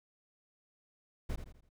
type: noise with echo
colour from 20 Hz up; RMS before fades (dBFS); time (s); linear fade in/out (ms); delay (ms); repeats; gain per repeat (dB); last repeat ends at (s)
brown; -34; 1.29-1.36; 10; 83; 4; -8; 1.692
effects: none